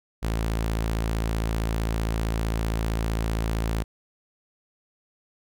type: tone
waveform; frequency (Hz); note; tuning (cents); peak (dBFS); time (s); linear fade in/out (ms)
sawtooth; 55.4; A1; +13; -20; 0.22-3.84; 20
effects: none